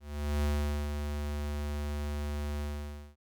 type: tone with ADSR envelope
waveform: square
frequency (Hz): 73.42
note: D2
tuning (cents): 0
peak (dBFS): -27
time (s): 0-3.16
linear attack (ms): 430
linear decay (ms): 450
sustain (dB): -6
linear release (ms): 550
effects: none